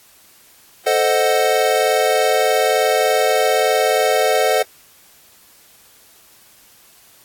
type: chord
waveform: square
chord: A diminished seventh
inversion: none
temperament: equal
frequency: 440 / 523.3 / 622.3 / 740 Hz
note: A4 / C5 / Eb5 / Gb5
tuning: 0 / 0 / 0 / 0 cents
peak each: -20 dBFS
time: 0.86-4.63 s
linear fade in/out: 10 ms
effects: white hiss -49 dBFS RMS until 7.24 s + AAC 64 kbps